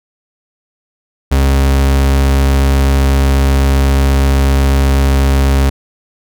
40% pulse tone, 68.1 Hz, C#2, 30 cents flat, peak -7 dBFS, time 1.31-5.7 s, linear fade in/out 10 ms, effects none

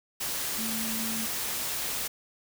sine tone in noise, 223.4 Hz, A3, 27 cents sharp, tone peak -34 dBFS, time 0.58-1.26 s, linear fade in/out 10 ms, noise white, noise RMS -32 dBFS, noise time 0.2-2.08 s, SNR -5 dB, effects none

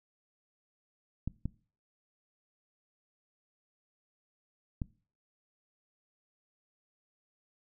clicks, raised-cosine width 5 ms, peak -21 dBFS, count 3, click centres 1.276 / 1.456 / 4.818 s, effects noise-tail reverb RT60 0.4 s tail -21 dB re dry

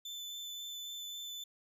35% pulse tone with vibrato, 3520 Hz, A7, in tune, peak -40 dBFS, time 0.05-1.44 s, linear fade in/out 5 ms, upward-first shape sine, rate 3.7 Hz, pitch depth 9 cents each way, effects none

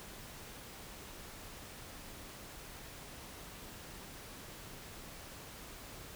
silence, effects pink hiss -50 dBFS RMS until 6.15 s

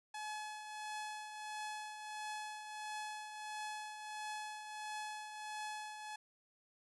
sawtooth tone with tremolo, 852 Hz, G#5, 44 cents sharp, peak -37 dBFS, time 0.14-6.16 s, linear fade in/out 5 ms, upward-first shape triangle, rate 1.5 Hz, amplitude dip 55%, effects resampled to 24000 Hz

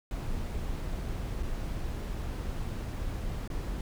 brown noise with dropouts, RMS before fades -34 dBFS, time 0.11-3.81 s, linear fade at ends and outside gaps 1 ms, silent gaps 1.427-1.431 / 3.477-3.501 s, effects none

